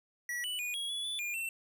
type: tone with pitch steps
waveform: square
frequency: 1935 / 2968 / 2455 / 3313 / 3407 / 3471 / 2413 / 2695 Hz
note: B6 / F#7 / D#7 / G#7 / G#7 / A7 / D7 / E7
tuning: -36 / +5 / -24 / -5 / +44 / -24 / +46 / +38 cents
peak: -35 dBFS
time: 0.29-1.49 s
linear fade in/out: 2 ms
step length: 150 ms
effects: 11-bit